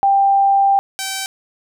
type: tone pair in turn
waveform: sine / 5% pulse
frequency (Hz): 790 / 772.8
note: G5 / G5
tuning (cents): +13 / -25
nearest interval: unison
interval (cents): 38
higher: first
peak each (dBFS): -10 / -10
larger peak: neither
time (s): 0.03-0.79 / 0.99-1.26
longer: first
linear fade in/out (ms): 0
effects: none